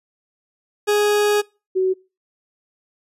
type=tone pair in turn; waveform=40% pulse / sine; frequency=415.3 / 375 Hz; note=G#4 / F#4; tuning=0 / +23 cents; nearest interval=major second; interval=177 cents; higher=first; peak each=-14 / -15 dBFS; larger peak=first; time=0.87-1.42 / 1.75-1.94 s; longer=first; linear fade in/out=20 ms; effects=noise-tail reverb RT60 0.3 s tail -24 dB re dry + resampled to 32000 Hz